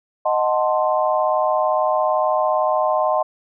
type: chord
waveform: sine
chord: D# diminished seventh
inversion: none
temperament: equal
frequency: 622.3 / 740 / 880 / 1046.5 Hz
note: D#5 / F#5 / A5 / C6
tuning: 0 / 0 / 0 / 0 cents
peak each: -19 / -22 / -24 / -22 dBFS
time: 0.25-3.23 s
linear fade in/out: 10 ms
effects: none